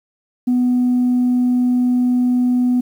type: tone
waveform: sine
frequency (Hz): 248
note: B3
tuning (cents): +7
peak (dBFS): -11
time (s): 0.47-2.81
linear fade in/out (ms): 10
effects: tanh soft clip ceiling -10 dBFS + 8-bit